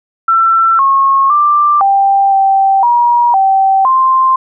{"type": "tone with pitch steps", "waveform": "sine", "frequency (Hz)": [1342, 1089, 1181, 788, 779, 956, 774, 1048], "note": ["E6", "C#6", "D6", "G5", "G5", "A#5", "G5", "C6"], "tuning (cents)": [31, -31, 9, 9, -11, 43, -22, 2], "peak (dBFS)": -6, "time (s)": [0.28, 4.36], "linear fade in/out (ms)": 5, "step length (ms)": 510, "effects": []}